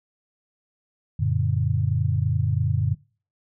sine chord, Gb augmented, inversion none, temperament just, 92.5 / 115.62 / 144.53 Hz, Gb2 / Bb2 / D3, 0 / -14 / -27 cents, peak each -24 dBFS, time 1.19-2.95 s, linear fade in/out 10 ms, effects noise-tail reverb RT60 0.4 s tail -23 dB re dry

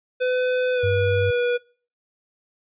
square tone with pitch glide, 504 to 485.7 Hz, B4 to B4, +35 to -29 cents, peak -20 dBFS, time 0.2-1.58 s, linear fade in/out 20 ms, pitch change -64 cents, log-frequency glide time 0.74-0.85 s
sine tone, 98 Hz, G2, in tune, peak -22 dBFS, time 0.83-1.31 s, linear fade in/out 10 ms
effects noise-tail reverb RT60 0.4 s tail -23 dB re dry + resampled to 8000 Hz

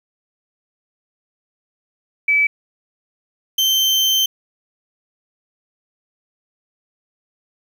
sine / 35% pulse tone pair in turn, 2300 / 3109 Hz, D7 / G7, -37 / -15 cents, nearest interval perfect fourth, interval 522 cents, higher second, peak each -12 dBFS, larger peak neither, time 2.28-2.47 / 3.58-4.26 s, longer second, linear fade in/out 5 ms, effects 8-bit

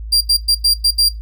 40% pulse tone bursts at uneven times, 4756 Hz, D8, 21 cents sharp, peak -9 dBFS, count 6, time 0.12-0.21 / 0.29-0.37 / 0.48-0.55 / 0.64-0.74 / 0.84-0.91 / 0.98-1.09 s, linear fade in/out 10 ms, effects noise-tail reverb RT60 0.2 s tail -21 dB re dry + added 54 Hz sine -25 dBFS peak until 1.21 s

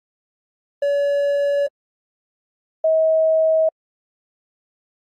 triangle / sine tone pair in turn, 569 / 638.7 Hz, C#5 / D#5, +45 / +45 cents, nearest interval major second, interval 200 cents, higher second, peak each -14 / -13 dBFS, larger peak second, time 0.82-1.67 / 2.84-3.69 s, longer neither, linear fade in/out 5 ms, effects AAC 48 kbps

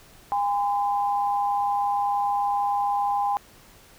sine tone pair together, 811.2 / 1022 Hz, G#5 / C6, -41 / -41 cents, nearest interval major third, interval 400 cents, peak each -22 / -28 dBFS, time 0.32-3.37 s, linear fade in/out 0 ms, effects pink hiss -52 dBFS RMS until 3.98 s

